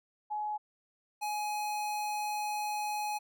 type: tone pair in turn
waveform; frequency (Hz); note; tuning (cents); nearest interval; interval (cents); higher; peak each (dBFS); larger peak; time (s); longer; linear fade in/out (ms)
sine / square; 844 / 839.9; G#5 / G#5; +28 / +19; unison; 9; first; -32 / -33; first; 0.3-0.58 / 1.21-3.19; second; 20
effects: none